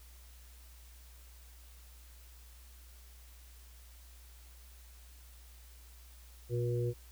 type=harmonic tone; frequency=120.3 Hz; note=B2; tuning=45 cents flat; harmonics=1 / 3 / 4; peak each=-32 / -37 / -38 dBFS; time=6.49-6.94 s; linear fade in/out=50 ms; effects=added 60 Hz sine -53 dBFS peak until 7.11 s + white hiss -61 dBFS RMS until 7.11 s